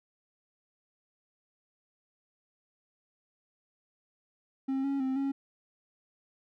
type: tone with pitch steps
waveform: triangle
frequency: 267.7 / 276.4 / 262.9 / 274.6 Hz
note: C4 / C#4 / C4 / C#4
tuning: +40 / -5 / +8 / -16 cents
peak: -26 dBFS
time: 4.68-5.32 s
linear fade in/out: 10 ms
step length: 160 ms
effects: none